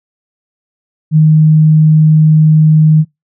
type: tone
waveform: sine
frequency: 155.56 Hz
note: D#3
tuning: in tune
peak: -3 dBFS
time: 1.11-3.05 s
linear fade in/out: 50 ms
effects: noise-tail reverb RT60 0.2 s tail -26 dB re dry